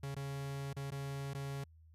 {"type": "tone with dropouts", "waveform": "45% pulse", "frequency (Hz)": 138.59, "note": "C#3", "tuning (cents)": 0, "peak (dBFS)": -39, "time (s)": [0.03, 1.64], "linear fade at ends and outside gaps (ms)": 5, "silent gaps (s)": [[0.147, 0.163], [0.731, 0.765], [0.906, 0.918], [1.336, 1.347]], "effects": ["added 80 Hz sine -58 dBFS peak until 1.94 s", "resampled to 32000 Hz"]}